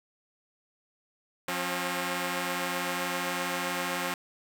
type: tone pair together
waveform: 5% pulse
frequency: 177.55 / 270.2 Hz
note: F3 / C#4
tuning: +29 / -44 cents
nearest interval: perfect fifth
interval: 727 cents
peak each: -21 dBFS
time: 1.48-4.14 s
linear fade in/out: 2 ms
effects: none